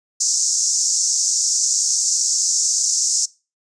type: band-pass noise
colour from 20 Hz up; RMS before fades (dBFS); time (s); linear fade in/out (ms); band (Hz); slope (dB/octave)
white; -19; 0.2-3.26; 10; 5500 to 7300; 48
effects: noise-tail reverb RT60 0.3 s tail -22 dB re dry + resampled to 22050 Hz